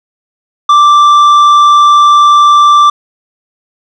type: tone with tanh clipping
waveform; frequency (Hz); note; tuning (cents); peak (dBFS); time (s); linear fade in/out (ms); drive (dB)
sine; 1174.7; D6; 0; -3; 0.69-2.9; 5; 7
effects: none